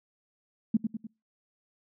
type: tone with echo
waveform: sine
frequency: 221.1 Hz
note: A3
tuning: 9 cents sharp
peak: -19 dBFS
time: 0.74-0.77 s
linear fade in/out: 5 ms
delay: 100 ms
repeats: 3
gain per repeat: -6 dB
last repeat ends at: 1.07 s
effects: noise-tail reverb RT60 0.3 s tail -26 dB re dry